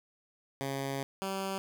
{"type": "tone pair in turn", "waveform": "10% pulse", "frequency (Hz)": [136.9, 193.23], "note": ["C#3", "G3"], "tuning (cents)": [-21, -25], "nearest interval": "tritone", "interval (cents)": 596, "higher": "second", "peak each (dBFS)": -25, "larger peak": "neither", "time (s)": [[0.61, 1.03], [1.22, 1.58]], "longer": "first", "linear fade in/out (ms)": 0, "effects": []}